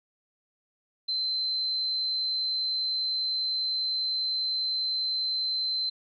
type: tone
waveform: sine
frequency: 4085 Hz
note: C8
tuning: 42 cents flat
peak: -26 dBFS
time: 1.08-5.9 s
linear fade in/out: 10 ms
effects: none